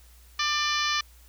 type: harmonic tone with a mistuned harmonic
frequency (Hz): 595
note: D5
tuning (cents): +22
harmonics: 2 / 3 / 4 / 5 / 6 / 7 / 8 / 9 / 10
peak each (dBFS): -29 / -31 / -32 / -33 / -34 / -34 / -35 / -36 / -36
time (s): 0.39-1.01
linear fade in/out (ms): 5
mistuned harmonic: 6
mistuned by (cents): -38
effects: added 60 Hz sine -51 dBFS peak until 1.28 s + white hiss -58 dBFS RMS until 1.28 s